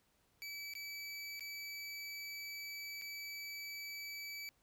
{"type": "tone with dropouts", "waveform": "25% pulse", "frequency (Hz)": 2300, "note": "D7", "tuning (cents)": -37, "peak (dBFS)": -40, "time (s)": [0.42, 4.49], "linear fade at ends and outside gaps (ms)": 0, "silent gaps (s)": [[0.737, 0.752], [1.395, 1.407], [3.014, 3.02]], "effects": ["pink hiss -75 dBFS RMS until 4.62 s"]}